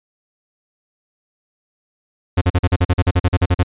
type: tone bursts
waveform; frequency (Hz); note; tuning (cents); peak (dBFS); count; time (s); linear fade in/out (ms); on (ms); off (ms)
45% pulse; 89.4; F2; +41; -11; 15; 2.37-3.633; 10; 45; 42
effects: resampled to 8000 Hz